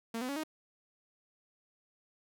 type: tone with pitch steps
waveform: sawtooth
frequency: 228.4 / 253.4 / 281.2 / 312 Hz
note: A#3 / B3 / C#4 / D#4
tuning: -35 / +45 / +25 / +5 cents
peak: -31 dBFS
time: 0.14-0.436 s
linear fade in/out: 5 ms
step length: 74 ms
effects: none